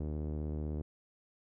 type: tone with low-pass filter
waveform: sawtooth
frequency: 75.9 Hz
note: D#2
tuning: 42 cents flat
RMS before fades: -37 dBFS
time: 0-0.82 s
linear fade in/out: 5 ms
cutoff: 410 Hz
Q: 1.2
effects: none

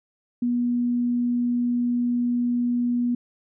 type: tone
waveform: sine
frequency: 242.2 Hz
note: B3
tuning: 34 cents flat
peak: -20 dBFS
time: 0.42-3.15 s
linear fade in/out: 5 ms
effects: none

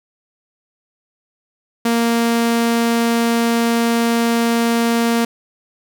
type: tone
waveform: sawtooth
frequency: 232.6 Hz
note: A#3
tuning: 4 cents flat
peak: -10 dBFS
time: 1.85-5.25 s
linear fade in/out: 5 ms
effects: none

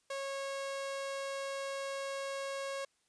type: tone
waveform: sawtooth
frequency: 548 Hz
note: C#5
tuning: 20 cents flat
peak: -33 dBFS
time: 0.1-2.85 s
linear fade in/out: 5 ms
effects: white hiss -75 dBFS RMS until 3.08 s + resampled to 22050 Hz

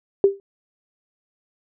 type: tone with exponential decay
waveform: sine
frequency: 395.4 Hz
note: G4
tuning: 15 cents sharp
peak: -7 dBFS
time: 0.24-0.4 s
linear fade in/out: 1 ms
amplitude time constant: 33 ms
effects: none

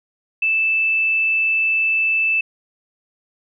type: tone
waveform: sine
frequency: 2637 Hz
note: E7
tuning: in tune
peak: -15 dBFS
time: 0.42-2.41 s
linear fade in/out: 5 ms
effects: none

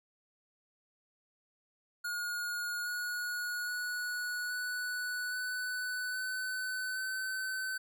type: tone with pitch steps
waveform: square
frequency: 1438 / 1452.2 / 1466.5 / 1481 / 1495.6 / 1510.4 / 1525.3 Hz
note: F#6 / F#6 / F#6 / F#6 / F#6 / F#6 / G6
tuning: -50 / -33 / -16 / +1 / +18 / +35 / -48 cents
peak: -35 dBFS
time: 2.04-7.78 s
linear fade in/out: 10 ms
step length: 820 ms
effects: none

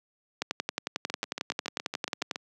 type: two click trains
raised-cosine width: 0.2 ms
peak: -16 / -11 dBFS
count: 10 / 22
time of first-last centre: 1.1-2.359 / 0.42-2.312 s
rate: 7.15 / 11.1 Hz
effects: high-pass 200 Hz 12 dB/octave

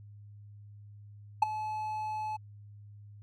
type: tone with ADSR envelope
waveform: triangle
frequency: 860 Hz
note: A5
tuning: 40 cents flat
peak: -15 dBFS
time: 1.42-2.37 s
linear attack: 6 ms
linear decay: 14 ms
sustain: -16 dB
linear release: 13 ms
effects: added 103 Hz sine -48 dBFS peak until 3.22 s

